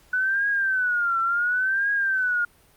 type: tone with vibrato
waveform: sine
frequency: 1488 Hz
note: F#6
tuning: 9 cents sharp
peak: -20 dBFS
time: 0.13-2.45 s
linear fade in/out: 5 ms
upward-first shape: triangle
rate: 0.7 Hz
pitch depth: 180 cents each way
effects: pink hiss -57 dBFS RMS until 2.76 s + Opus 48 kbps